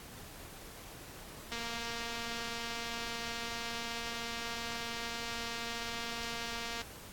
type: click train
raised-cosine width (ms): 0.2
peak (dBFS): -22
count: 1235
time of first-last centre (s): 1.52-6.816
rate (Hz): 233
effects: pink hiss -50 dBFS RMS until 7.12 s + AAC 64 kbps